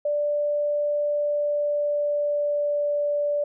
sine tone with pitch glide, 587.3 to 583.6 Hz, D5 to D5, 0 to -11 cents, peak -21 dBFS, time 0.05-3.44 s, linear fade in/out 5 ms, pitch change -11 cents, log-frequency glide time 1.09-2.97 s, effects none

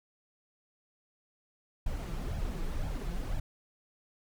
brown noise with flanger, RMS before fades -34 dBFS, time 1.86-3.4 s, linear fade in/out 5 ms, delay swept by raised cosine 1.2 to 6 ms, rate 2 Hz, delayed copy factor +0.65, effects none

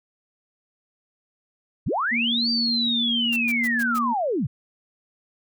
sine linear two-way sweep, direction up then down, 51.5 to 4699 to 96.7 Hz, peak -21 dBFS, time 1.86-4.47 s, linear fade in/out 10 ms, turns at 2.5 s
sine tone with pitch glide, 234.4 to 236.2 Hz, A#3 to A#3, +10 to +23 cents, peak -25 dBFS, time 2.11-4.14 s, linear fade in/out 20 ms, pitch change +13 cents, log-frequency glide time 3.04-3.8 s
white noise bursts, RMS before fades -37 dBFS, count 5, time 3.32-3.99 s, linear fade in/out 10 ms, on 46 ms, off 110 ms
effects none

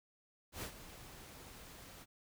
pink noise with ADSR envelope, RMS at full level -42 dBFS, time 0.52-2.06 s, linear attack 100 ms, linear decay 91 ms, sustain -12 dB, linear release 40 ms, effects none

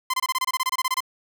sawtooth tone bursts, 1034 Hz, C6, 21 cents flat, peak -17 dBFS, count 15, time 0.1-1.005 s, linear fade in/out 5 ms, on 37 ms, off 25 ms, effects none

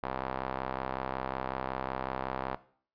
sawtooth tone with band-pass filter, 65.41 Hz, C2, in tune, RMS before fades -36 dBFS, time 0.03-2.56 s, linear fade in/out 0 ms, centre 910 Hz, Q 1.5, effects noise-tail reverb RT60 0.5 s tail -17 dB re dry + resampled to 11025 Hz

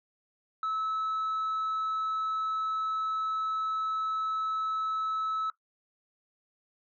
sine tone, 1300 Hz, E6, 24 cents flat, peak -26 dBFS, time 0.63-5.5 s, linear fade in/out 2 ms, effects noise-tail reverb RT60 0.1 s tail -17 dB re dry + tanh soft clip ceiling -27 dBFS

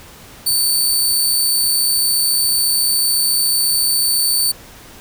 15% pulse tone, 4534 Hz, C#8, 38 cents sharp, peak -7 dBFS, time 0.46-4.52 s, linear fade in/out 10 ms, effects pink hiss -40 dBFS RMS until 5 s

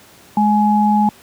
sine tone pair together, 210 / 840 Hz, G#3 / G#5, +19 / +19 cents, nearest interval 2 octaves, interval 2400 cents, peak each -13 / -14 dBFS, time 0.37-1.09 s, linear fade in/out 2 ms, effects pink hiss -45 dBFS RMS until 1.22 s + high-pass 100 Hz 12 dB/octave

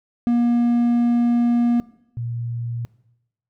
triangle / sine tone pair in turn, 238.2 / 118.07 Hz, A#3 / A#2, +38 / +23 cents, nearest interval octave, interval 1215 cents, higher first, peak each -13 / -24 dBFS, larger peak first, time 0.27-1.8 / 2.17-2.85 s, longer first, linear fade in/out 0 ms, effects noise-tail reverb RT60 0.9 s tail -20 dB re dry

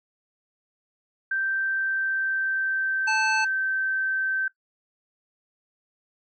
sine tone with pitch glide, 1565 to 1549.7 Hz, G6 to G6, -3 to -20 cents, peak -23 dBFS, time 1.31-4.48 s, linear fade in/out 5 ms, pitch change -17 cents, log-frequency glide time 1.55-3.56 s
harmonic tone, 876 Hz, A5, 8 cents flat, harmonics 1 / 3 / 5 / 7 / 9, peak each -26 / -27 / -34 / -37 / -46 dBFS, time 3.07-3.45 s, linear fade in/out 10 ms
effects noise-tail reverb RT60 0.1 s tail -18 dB re dry

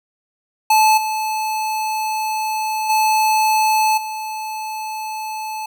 square tone with level steps, 868 Hz, A5, 24 cents flat, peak -11 / -20 / -14 / -25 dBFS, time 0.7-5.66 s, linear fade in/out 5 ms, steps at 0.97 / 2.89 / 3.97 s, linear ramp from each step 10 ms, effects none

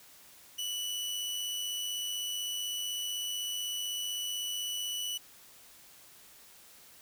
sawtooth tone with amplitude modulation, 2960 Hz, F#7, in tune, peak -29 dBFS, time 0.58-5.18 s, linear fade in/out 10 ms, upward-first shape sine, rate 95.9 Hz, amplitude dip 30%, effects white hiss -56 dBFS RMS until 7.01 s

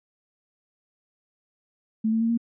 sine tone with pitch steps, 220 / 224.2 / 228.5 / 232.9 Hz, A3 / A3 / A#3 / A#3, 0 / +33 / -34 / -1 cents, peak -20 dBFS, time 2.04-2.376 s, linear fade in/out 10 ms, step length 84 ms, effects none

